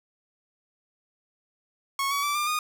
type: tone with pitch steps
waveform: sawtooth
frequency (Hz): 1100 / 1130.9 / 1162.7 / 1195.4 / 1229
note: C#6 / C#6 / D6 / D6 / D#6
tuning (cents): -14 / +34 / -18 / +30 / -22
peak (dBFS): -21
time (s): 1.99-2.59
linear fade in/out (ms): 2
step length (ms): 120
effects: none